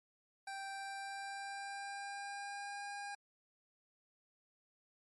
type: tone with pitch glide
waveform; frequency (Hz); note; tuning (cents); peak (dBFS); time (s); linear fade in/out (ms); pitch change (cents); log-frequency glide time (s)
25% pulse; 784 to 809.3; G5 to G#5; 0 to -45; -39; 0.47-3.15; 5; +55; 0.68-2.87
effects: MP3 48 kbps